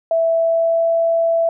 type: tone with pitch glide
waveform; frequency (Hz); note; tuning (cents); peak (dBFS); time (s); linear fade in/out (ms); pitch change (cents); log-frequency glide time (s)
sine; 659.3 to 664.7; E5 to E5; 0 to +14; -13; 0.11-1.49; 2; +14; 0.28-0.89
effects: none